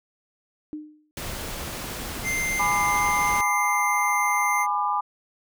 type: tone with exponential decay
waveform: sine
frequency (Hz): 303.9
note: D#4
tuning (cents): -41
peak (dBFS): -28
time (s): 0.73-1.11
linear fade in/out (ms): 0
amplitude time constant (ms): 82
type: noise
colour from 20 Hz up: pink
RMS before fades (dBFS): -33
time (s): 1.17-3.41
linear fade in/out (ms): 2
type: tone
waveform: square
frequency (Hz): 2093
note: C7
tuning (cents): 0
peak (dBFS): -25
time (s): 2.23-4.67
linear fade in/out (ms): 50
type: chord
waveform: sine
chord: G# diminished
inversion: none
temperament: just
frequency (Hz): 830.6 / 996.7 / 1196.1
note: G#5 / B5 / D6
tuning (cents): 0 / +16 / +31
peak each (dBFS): -26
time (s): 2.59-5.01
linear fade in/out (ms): 10
effects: none